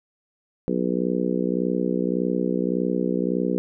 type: harmonic tone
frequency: 61.74 Hz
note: B1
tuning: in tune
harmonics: 3 / 4 / 5 / 6 / 7 / 8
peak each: -26 / -27 / -28 / -29 / -29 / -30 dBFS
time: 0.68-3.58 s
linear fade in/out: 0 ms
effects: none